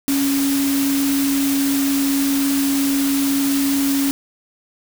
sine tone in noise, 276.9 Hz, C#4, 2 cents flat, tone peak -16 dBFS, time 0.08-4.11 s, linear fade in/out 0 ms, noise white, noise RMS -25 dBFS, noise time 0.08-4.11 s, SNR +6 dB, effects none

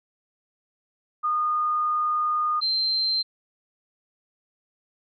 sine tone pair in turn, 1225 / 4129 Hz, D#6 / C8, -27 / -24 cents, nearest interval octave + major sixth, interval 2103 cents, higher second, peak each -21 dBFS, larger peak neither, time 1.23-2.61 / 2.61-3.23 s, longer first, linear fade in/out 20 ms, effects none

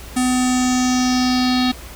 square tone with low-pass filter sweep, 252.4 Hz, B3, 38 cents sharp, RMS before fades -17 dBFS, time 0.16-1.72 s, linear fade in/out 10 ms, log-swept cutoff 9300 to 4000 Hz, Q 4.6, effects added 60 Hz sine -37 dBFS peak until 1.95 s + pink hiss -38 dBFS RMS until 1.95 s

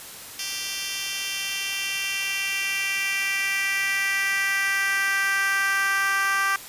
10% pulse tone with high-pass filter sweep, 392 Hz, G4, in tune, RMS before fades -25 dBFS, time 0.39-6.56 s, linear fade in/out 2 ms, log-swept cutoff 3800 to 1300 Hz, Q 2.7, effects white hiss -40 dBFS RMS until 6.68 s + resampled to 32000 Hz

